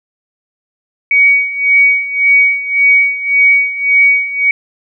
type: tone with tremolo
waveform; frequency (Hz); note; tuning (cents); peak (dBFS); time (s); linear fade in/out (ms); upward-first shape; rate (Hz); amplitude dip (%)
sine; 2252; C#7; +27; -4; 1.11-4.51; 2; sine; 1.8; 80
effects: none